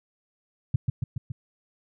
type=tone with echo; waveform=sine; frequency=123.9 Hz; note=B2; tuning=6 cents sharp; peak=-16 dBFS; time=0.74-0.76 s; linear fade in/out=5 ms; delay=140 ms; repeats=4; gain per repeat=-3 dB; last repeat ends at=1.32 s; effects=none